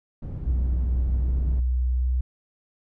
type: low-pass noise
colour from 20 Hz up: white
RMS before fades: -33 dBFS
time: 0.22-1.6 s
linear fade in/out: 5 ms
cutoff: 110 Hz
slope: 12 dB/octave
type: tone with pitch glide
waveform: sine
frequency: 62.3 to 62.91 Hz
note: B1 to B1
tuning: +16 to +33 cents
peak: -20 dBFS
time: 0.46-2.21 s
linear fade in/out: 5 ms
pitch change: +17 cents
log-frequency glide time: 1.99-2.06 s
effects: none